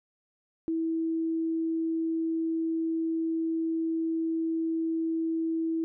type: tone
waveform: sine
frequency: 325.9 Hz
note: E4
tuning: 20 cents flat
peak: -26 dBFS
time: 0.68-5.84 s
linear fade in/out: 0 ms
effects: none